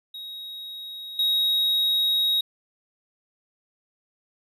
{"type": "tone with level steps", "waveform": "triangle", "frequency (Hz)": 3788, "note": "A#7", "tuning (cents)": 27, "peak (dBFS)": [-33, -18], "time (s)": [0.14, 2.41], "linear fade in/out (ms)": 5, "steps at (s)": 1.19, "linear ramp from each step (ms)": 2, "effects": []}